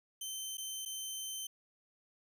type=tone with dropouts; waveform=15% pulse; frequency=3092 Hz; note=G7; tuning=24 cents flat; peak=-32 dBFS; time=0.21-1.47 s; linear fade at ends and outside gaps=5 ms; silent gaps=0.572-0.58 / 0.852-0.858 s; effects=none